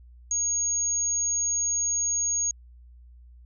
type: tone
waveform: sine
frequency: 6600 Hz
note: G#8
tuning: 12 cents flat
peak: -23 dBFS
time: 0.31-2.51 s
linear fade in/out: 2 ms
effects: added 60 Hz sine -47 dBFS peak until 3.45 s